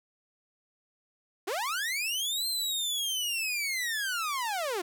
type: linear two-way sweep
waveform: sawtooth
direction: up then down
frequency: 329.6 to 4186 to 329.6 Hz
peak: -26 dBFS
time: 1.47-4.82 s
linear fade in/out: 10 ms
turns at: 2.47 s
effects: none